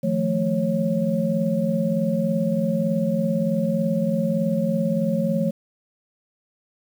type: tone cluster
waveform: sine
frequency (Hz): 158.6 / 176.6 / 219.9 / 548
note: D#3 / F3 / A3 / C#5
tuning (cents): +33 / +20 / -1 / -20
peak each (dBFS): -29 / -24 / -23 / -25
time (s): 0.03-5.51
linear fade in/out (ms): 10
effects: 8-bit